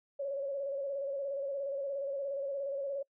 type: tone with vibrato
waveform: sine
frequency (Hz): 554.4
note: C#5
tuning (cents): 0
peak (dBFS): -33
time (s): 0.19-3.03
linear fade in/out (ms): 10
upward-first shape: square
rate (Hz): 17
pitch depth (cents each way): 38
effects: noise-tail reverb RT60 0.1 s tail -25 dB re dry

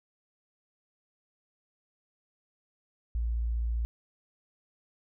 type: tone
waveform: sine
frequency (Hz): 57.6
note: A#1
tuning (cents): -20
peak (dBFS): -27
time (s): 3.15-3.85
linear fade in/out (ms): 0
effects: none

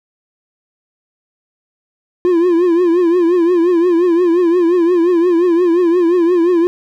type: tone with vibrato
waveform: triangle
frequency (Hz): 346.9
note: F4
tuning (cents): -12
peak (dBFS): -7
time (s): 2.25-6.67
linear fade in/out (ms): 0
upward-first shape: triangle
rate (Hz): 5.7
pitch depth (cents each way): 110
effects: none

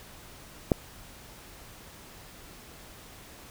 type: click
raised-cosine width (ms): 2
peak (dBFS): -7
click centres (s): 0.718
effects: pink hiss -49 dBFS RMS until 3.5 s

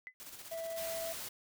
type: tone with exponential decay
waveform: sine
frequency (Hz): 2020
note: B6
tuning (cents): +39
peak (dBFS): -39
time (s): 0.07-0.14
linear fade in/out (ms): 0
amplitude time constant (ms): 15
type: noise with tremolo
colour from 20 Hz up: white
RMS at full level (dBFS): -48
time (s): 0.2-0.95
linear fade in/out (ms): 0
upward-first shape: square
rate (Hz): 16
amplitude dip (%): 45
type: tone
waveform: triangle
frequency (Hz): 659.3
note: E5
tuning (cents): 0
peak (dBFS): -36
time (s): 0.51-1.13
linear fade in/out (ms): 10
type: noise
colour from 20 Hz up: white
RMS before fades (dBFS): -43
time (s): 0.77-1.29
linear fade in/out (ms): 10
effects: none

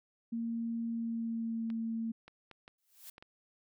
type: tone with pitch glide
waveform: sine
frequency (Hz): 230.6 to 226.6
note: A#3 to A#3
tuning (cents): -19 to -49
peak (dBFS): -33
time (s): 0.32-2.12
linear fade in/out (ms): 10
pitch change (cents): -30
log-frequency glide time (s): 0.9-1.7
type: clicks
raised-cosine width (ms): 0.3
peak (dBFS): -35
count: 6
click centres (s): 1.702 / 2.28 / 2.513 / 2.679 / 3.181 / 3.225
type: noise with exponential growth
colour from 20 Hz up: blue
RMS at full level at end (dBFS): -46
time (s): 2.78-3.1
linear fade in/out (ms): 5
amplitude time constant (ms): 69
effects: none

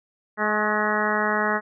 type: harmonic tone with a mistuned harmonic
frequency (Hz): 211.5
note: G#3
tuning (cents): +32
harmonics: 1 / 2 / 3 / 4 / 5 / 6 / 7 / 8 / 9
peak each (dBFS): -29 / -29 / -29 / -29 / -29 / -29 / -29 / -29 / -29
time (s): 0.37-1.61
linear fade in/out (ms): 50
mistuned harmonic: 5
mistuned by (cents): +29
effects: none

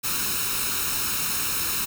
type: noise with comb filter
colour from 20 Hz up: white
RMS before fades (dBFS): -26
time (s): 0.03-1.86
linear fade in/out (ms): 20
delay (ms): 0.75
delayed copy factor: +0.65
effects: none

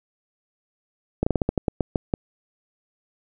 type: slowing click train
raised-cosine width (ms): 2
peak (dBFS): -7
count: 11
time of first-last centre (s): 1.23-2.139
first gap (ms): 35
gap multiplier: 1.2
effects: none

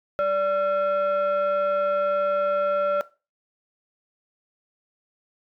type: tone pair together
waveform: sine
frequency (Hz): 582 / 1360.8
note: D5 / F6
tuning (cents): -16 / -45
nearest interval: octave + minor third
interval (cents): 1471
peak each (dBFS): -19 / -23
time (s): 0.19-3.01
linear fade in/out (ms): 0
effects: noise-tail reverb RT60 0.3 s tail -19 dB re dry + tanh soft clip ceiling -17 dBFS

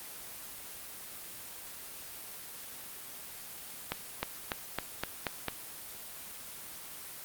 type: accelerating click train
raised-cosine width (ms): 0.3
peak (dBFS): -14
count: 7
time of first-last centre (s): 3.92-5.483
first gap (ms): 310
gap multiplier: 0.93
effects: white hiss -45 dBFS RMS until 7.24 s + Opus 24 kbps

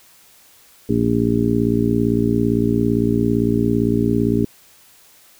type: harmonic tone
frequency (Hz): 57.7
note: A#1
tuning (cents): -17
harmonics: 1 / 2 / 3 / 4 / 5 / 6 / 7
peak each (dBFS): -30 / -22 / -27 / -19 / -20 / -28 / -22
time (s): 0.89-4.45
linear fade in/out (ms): 5
effects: white hiss -50 dBFS RMS until 5.39 s

